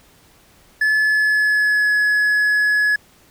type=tone with pitch glide; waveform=triangle; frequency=1724 to 1693.4 Hz; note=A6 to G#6; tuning=-36 to +33 cents; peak=-12 dBFS; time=0.81-2.96 s; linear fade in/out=5 ms; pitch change=-31 cents; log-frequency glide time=0.98-1.92 s; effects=pink hiss -52 dBFS RMS until 3.3 s